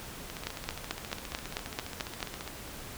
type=two click trains; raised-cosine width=0.2 ms; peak=-14 / -21 dBFS; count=9 / 33; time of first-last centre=0.47-2.228 / 0.3-2.477 s; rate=4.55 / 14.7 Hz; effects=pink hiss -44 dBFS RMS until 2.97 s